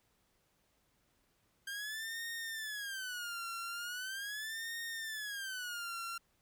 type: tone with vibrato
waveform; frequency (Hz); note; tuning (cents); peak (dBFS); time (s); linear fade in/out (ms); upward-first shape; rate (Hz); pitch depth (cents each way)
sawtooth; 1588; G6; +22; -36; 1.67-6.18; 5; sine; 0.4; 260
effects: pink hiss -75 dBFS RMS until 6.41 s